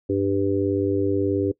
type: harmonic tone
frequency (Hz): 98.5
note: G2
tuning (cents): +9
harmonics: 1 / 3 / 4 / 5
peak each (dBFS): -28 / -23 / -23 / -28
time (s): 0.09-1.52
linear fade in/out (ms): 10
effects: noise-tail reverb RT60 0.1 s tail -21 dB re dry